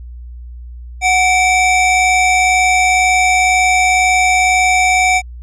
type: tone pair together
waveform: square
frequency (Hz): 740 / 2322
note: F#5 / D7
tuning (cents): 0 / -20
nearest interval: octave + minor sixth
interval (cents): 1980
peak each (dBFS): -13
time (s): 1.01-5.22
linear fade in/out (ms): 50
effects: added 60 Hz sine -28 dBFS peak until 5.42 s + resampled to 24000 Hz